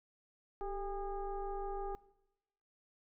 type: tone with frequency modulation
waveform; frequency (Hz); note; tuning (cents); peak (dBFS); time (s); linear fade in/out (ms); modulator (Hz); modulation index
sine; 392; G4; 0; -37; 0.61-1.95; 0; 415; 1.3
effects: noise-tail reverb RT60 0.9 s tail -20 dB re dry